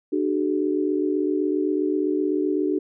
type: tone cluster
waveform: sine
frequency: 300.1 / 376.5 / 424.2 Hz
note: D4 / F#4 / G#4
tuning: +38 / +30 / +37 cents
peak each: -23 / -24 / -28 dBFS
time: 0.12-2.79 s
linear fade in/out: 10 ms
effects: none